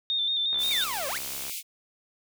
sine tone with vibrato, 3617 Hz, A7, 47 cents sharp, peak -24 dBFS, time 0.1-0.84 s, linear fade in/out 0 ms, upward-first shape square, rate 5.6 Hz, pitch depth 33 cents each way
click train, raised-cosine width 0.5 ms, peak -28 dBFS, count 67, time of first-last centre 0.53-1.496 s, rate 68.3 Hz
white high-pass noise, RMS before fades -35 dBFS, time 0.58-1.63 s, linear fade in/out 50 ms, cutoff 2100 Hz, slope 96 dB/octave
sawtooth exponential two-way sweep, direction down then up, 2403 to 517 to 2403 Hz, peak -27 dBFS, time 0.71-1.18 s, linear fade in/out 0 ms, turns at 1.08 s
effects none

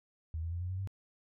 sine tone with pitch steps, 80.1 / 83.21 / 86.45 / 89.81 / 93.3 / 96.92 Hz, E2 / E2 / F2 / F2 / F#2 / G2, -49 / +17 / -17 / +49 / +15 / -19 cents, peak -34 dBFS, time 0.34-0.874 s, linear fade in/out 0 ms, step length 89 ms, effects none

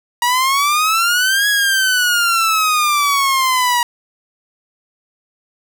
sawtooth exponential two-way sweep, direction up then down, 954 to 1676 to 954 Hz, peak -9 dBFS, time 0.22-3.83 s, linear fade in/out 2 ms, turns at 1.48 s, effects none

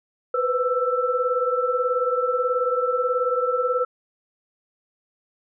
sine tone cluster, 490.6 / 509 / 1328 Hz, B4 / C5 / E6, -12 / -48 / +12 cents, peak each -24 dBFS, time 0.34-3.85 s, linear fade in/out 5 ms, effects none

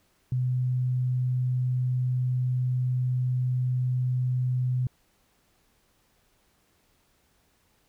sine tone, 126.3 Hz, B2, 39 cents sharp, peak -23 dBFS, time 0.32-4.87 s, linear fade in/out 2 ms, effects pink hiss -67 dBFS RMS until 7.88 s

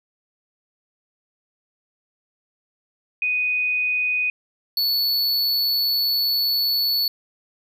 sine / square tone pair in turn, 2489 / 4435 Hz, D#7 / C#8, 0 / 0 cents, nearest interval minor seventh, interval 1000 cents, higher second, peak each -19 dBFS, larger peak neither, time 3.22-4.3 / 4.77-7.08 s, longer second, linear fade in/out 2 ms, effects none

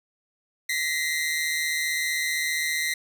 sawtooth tone pair together, 1908.7 / 2064 Hz, A#6 / C7, +40 / -24 cents, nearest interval minor second, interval 136 cents, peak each -25 / -23 dBFS, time 0.69-2.94 s, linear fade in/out 5 ms, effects 10-bit

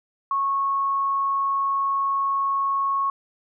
sine tone, 1100 Hz, C#6, 14 cents flat, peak -20 dBFS, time 0.31-3.1 s, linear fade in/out 2 ms, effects none

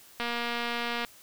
click train, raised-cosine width 0.3 ms, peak -16 dBFS, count 202, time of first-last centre 0.2-1.048 s, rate 237 Hz, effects white hiss -54 dBFS RMS until 1.22 s

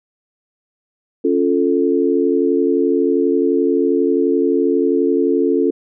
sine chord, Db augmented, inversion none, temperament equal, 277.2 / 349.2 / 440 Hz, Db4 / F4 / A4, 0 / 0 / 0 cents, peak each -17 dBFS, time 1.24-5.71 s, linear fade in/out 10 ms, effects none

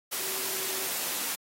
sine tone in noise, 381.5 Hz, G4, 47 cents flat, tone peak -43 dBFS, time 0.18-0.89 s, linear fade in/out 20 ms, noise white, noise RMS -32 dBFS, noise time 0.11-1.36 s, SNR -14 dB, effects high-pass 200 Hz 12 dB/octave + AAC 48 kbps

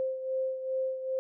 sine beating tone pair, 523.3 / 525.8 Hz, C5 / C5, 0 / +8 cents, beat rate 2.5 Hz, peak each -30 / -37 dBFS, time 0-1.19 s, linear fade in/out 0 ms, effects none

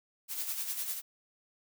blue noise with tremolo, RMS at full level -34 dBFS, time 0.28-1.02 s, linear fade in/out 50 ms, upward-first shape sine, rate 10 Hz, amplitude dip 55%, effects none

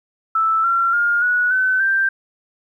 sine tone with pitch steps, 1318.5 / 1365.8 / 1414.8 / 1465.5 / 1518.1 / 1572.5 Hz, E6 / F6 / F6 / F#6 / F#6 / G6, 0 / -39 / +22 / -17 / +44 / +5 cents, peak -14 dBFS, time 0.35-2.09 s, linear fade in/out 5 ms, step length 290 ms, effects 9-bit

